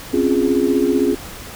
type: chord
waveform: sine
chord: Db major seventh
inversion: third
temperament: equal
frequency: 261.6 / 277.2 / 349.2 / 415.3 Hz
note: C4 / Db4 / F4 / Ab4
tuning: 0 / 0 / 0 / 0 cents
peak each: -19 dBFS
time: 0.13-1.15 s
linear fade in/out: 10 ms
effects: pink hiss -34 dBFS RMS until 1.55 s